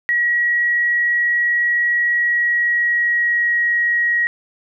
sine tone with pitch glide, 1913 to 1897.6 Hz, A#6 to A#6, +44 to +30 cents, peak -14 dBFS, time 0.09-4.27 s, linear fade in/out 0 ms, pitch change -14 cents, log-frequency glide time 2.08-3.63 s, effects none

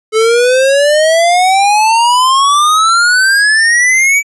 square exponential sweep, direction up, 431.1 to 2309 Hz, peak -7 dBFS, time 0.12-4.23 s, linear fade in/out 50 ms, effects resampled to 24000 Hz

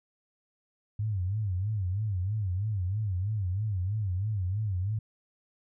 sine tone with vibrato, 99 Hz, G2, 18 cents sharp, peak -27 dBFS, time 0.99-4.99 s, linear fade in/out 5 ms, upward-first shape sine, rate 3.1 Hz, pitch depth 180 cents each way, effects none

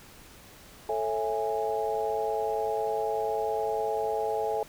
sine chord, A major seventh, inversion none, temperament just, 440 / 550 / 660 / 825 Hz, A4 / C#5 / E5 / G#5, 0 / -14 / +2 / -12 cents, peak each -30 / -36 / -33 / -31 dBFS, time 0.89-4.63 s, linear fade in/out 2 ms, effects pink hiss -51 dBFS RMS until 4.68 s

